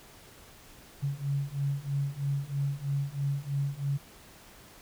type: beating tone pair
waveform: sine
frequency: 138.59 / 141.69 Hz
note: C#3 / C#3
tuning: 0 / +38 cents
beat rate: 3.1 Hz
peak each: -32 / -31 dBFS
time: 1.02-3.98 s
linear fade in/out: 20 ms
effects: pink hiss -53 dBFS RMS until 4.81 s